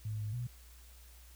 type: tone with pitch steps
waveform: sine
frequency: 107.5 / 106.2 / 121.9 Hz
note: A2 / G#2 / B2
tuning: -40 / +39 / -22 cents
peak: -35 dBFS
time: 0.05-0.47 s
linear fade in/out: 5 ms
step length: 140 ms
effects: added 60 Hz sine -54 dBFS peak until 1.35 s + white hiss -61 dBFS RMS until 1.35 s